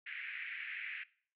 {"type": "band-pass noise", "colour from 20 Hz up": "white", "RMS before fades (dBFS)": -44, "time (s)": [0.06, 1.04], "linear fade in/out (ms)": 10, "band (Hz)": [1700, 2500], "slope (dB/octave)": 48, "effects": ["noise-tail reverb RT60 0.5 s tail -20 dB re dry"]}